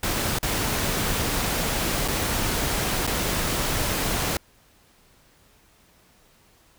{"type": "noise with dropouts", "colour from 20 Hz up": "pink", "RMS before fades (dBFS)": -25, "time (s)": [0.03, 4.37], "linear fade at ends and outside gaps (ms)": 2, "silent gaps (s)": [[0.387, 0.429], [2.079, 2.083], [3.068, 3.074]], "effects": ["pink hiss -58 dBFS RMS until 6.78 s"]}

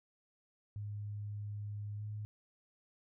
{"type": "tone with pitch glide", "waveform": "sine", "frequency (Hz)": [103.6, 105.59], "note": ["G#2", "G#2"], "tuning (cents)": [-4, 29], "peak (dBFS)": -39, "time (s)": [0.76, 2.25], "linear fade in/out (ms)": 0, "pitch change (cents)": 33, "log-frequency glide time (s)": [1.97, 2.02], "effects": []}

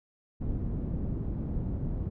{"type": "low-pass noise", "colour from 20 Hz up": "pink", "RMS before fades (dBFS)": -32, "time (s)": [0.4, 2.1], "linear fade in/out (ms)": 20, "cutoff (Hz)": 240, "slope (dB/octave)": 12, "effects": []}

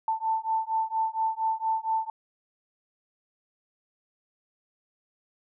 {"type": "beating tone pair", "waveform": "sine", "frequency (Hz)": [886, 890.3], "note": ["A5", "A5"], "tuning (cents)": [12, 20], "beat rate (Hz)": 4.3, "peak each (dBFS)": -28, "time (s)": [0.08, 2.1], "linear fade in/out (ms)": 2, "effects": []}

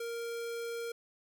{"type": "tone", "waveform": "square", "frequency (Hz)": 466.2, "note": "A#4", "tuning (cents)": 0, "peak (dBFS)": -37, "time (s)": [0, 0.92], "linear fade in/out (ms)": 5, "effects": []}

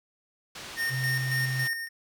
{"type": "low-pass noise", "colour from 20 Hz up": "white", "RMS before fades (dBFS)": -42, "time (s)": [0.55, 1.68], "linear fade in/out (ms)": 5, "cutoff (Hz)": 4900, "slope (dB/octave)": 12}
{"type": "tone with tremolo", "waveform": "square", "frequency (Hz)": 1835, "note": "A#6", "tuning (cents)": -28, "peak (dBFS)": -27, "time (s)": [0.76, 1.89], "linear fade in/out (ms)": 50, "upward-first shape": "square", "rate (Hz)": 3.6, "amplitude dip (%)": 50}
{"type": "tone", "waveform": "sine", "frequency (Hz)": 130.4, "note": "C3", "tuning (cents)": -5, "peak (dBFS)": -28, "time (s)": [0.89, 1.68], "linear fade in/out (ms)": 50}
{"effects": []}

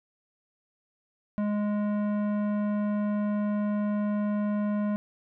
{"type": "tone with tanh clipping", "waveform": "triangle", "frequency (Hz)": 207.7, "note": "G#3", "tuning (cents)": 0, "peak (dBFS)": -27, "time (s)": [1.38, 4.96], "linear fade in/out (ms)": 0, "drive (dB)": 18, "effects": []}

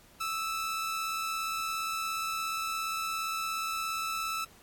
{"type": "tone pair together", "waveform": "sawtooth", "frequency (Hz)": [1241.3, 1318.5], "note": ["D#6", "E6"], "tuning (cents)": [-4, 0], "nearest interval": "minor second", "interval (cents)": 104, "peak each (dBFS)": [-39, -28], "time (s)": [0.2, 4.45], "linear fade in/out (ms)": 10, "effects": ["pink hiss -58 dBFS RMS until 4.62 s", "AAC 64 kbps"]}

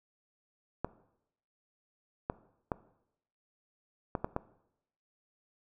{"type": "clicks", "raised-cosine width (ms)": 1, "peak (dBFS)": -17, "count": 6, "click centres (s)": [0.846, 2.299, 2.718, 4.152, 4.245, 4.364], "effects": ["noise-tail reverb RT60 0.8 s tail -18 dB re dry"]}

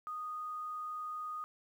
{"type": "tone with quantisation", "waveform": "sine", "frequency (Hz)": 1238, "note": "D#6", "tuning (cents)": -9, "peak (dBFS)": -38, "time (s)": [0.07, 1.44], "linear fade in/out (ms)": 0, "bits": 11, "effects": []}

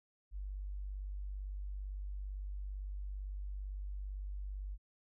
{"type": "tone", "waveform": "sine", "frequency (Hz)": 48.89, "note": "G1", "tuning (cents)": -4, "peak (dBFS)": -39, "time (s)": [0.31, 4.78], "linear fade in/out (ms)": 50, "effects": []}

